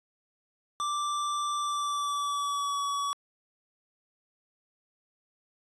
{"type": "tone with pitch glide", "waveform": "square", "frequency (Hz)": [1174.7, 1134], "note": ["D6", "C#6"], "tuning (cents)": [0, 39], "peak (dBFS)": -29, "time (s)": [0.8, 3.13], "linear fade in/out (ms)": 0, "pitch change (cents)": -61, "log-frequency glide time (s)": [1.59, 2.8], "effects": ["resampled to 22050 Hz"]}